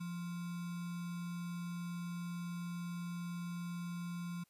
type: tone with sample-and-hold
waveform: sine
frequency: 173.6 Hz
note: F3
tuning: 10 cents flat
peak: -39 dBFS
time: 0-4.44 s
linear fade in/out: 10 ms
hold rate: 1225 Hz
effects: white hiss -75 dBFS RMS until 4.49 s + resampled to 32000 Hz